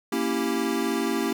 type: chord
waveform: square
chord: A# diminished seventh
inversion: none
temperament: equal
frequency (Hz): 233.1 / 277.2 / 329.6 / 392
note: A#3 / C#4 / E4 / G4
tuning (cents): 0 / 0 / 0 / 0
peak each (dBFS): -30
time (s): 0.12-1.33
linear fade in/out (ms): 5
effects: none